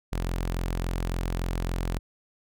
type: tone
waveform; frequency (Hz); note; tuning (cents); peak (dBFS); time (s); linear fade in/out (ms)
sawtooth; 43.55; F1; -4; -23; 0.12-1.99; 10
effects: none